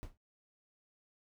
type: noise with exponential decay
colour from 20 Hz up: brown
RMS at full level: -39 dBFS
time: 0.03-0.17 s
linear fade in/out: 0 ms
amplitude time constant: 30 ms
effects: noise-tail reverb RT60 0.1 s tail -19 dB re dry